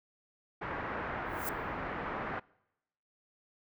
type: low-pass noise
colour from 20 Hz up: white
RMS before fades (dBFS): -38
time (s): 0.61-2.4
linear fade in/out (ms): 10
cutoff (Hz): 1700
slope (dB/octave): 24
type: noise with exponential growth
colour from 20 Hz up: violet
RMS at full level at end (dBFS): -35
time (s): 1.26-1.49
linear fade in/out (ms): 0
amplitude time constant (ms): 50
effects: noise-tail reverb RT60 0.9 s tail -25 dB re dry